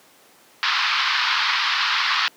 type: band-pass noise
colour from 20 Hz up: pink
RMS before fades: -21 dBFS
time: 0.63-2.28 s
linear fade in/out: 0 ms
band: 990 to 4900 Hz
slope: 48 dB/octave
effects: pink hiss -52 dBFS RMS until 2.36 s + high-pass 300 Hz 12 dB/octave